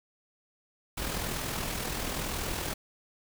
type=noise with amplitude modulation; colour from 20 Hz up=pink; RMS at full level=-32 dBFS; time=0.97-2.74 s; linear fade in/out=10 ms; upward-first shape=sine; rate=41 Hz; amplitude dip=40%; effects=none